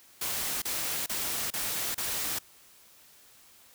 white noise bursts, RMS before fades -32 dBFS, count 5, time 0.21-2.388 s, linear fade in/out 5 ms, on 410 ms, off 32 ms, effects white hiss -57 dBFS RMS until 3.74 s

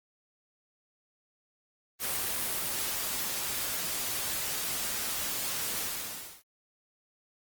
white noise with ADSR envelope, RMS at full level -31 dBFS, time 1.99-6.43 s, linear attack 50 ms, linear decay 1000 ms, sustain -2 dB, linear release 640 ms, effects Opus 24 kbps

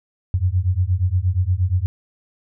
sine beating tone pair, 87.31 / 95.81 Hz, F2 / G2, 0 / -39 cents, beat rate 8.5 Hz, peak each -19 dBFS, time 0.34-1.86 s, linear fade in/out 0 ms, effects none

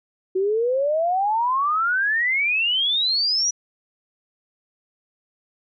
sine exponential sweep, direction up, 368 to 5920 Hz, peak -18 dBFS, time 0.35-3.51 s, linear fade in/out 10 ms, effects none

